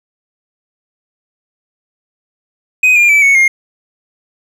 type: tone with pitch steps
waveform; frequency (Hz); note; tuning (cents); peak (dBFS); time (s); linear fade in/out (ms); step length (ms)
triangle; 2507 / 2406 / 2310 / 2217 / 2128; D#7 / D7 / D7 / C#7 / C7; +12 / +41 / -29 / 0 / +29; -4; 2.83-3.48; 5; 130
effects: none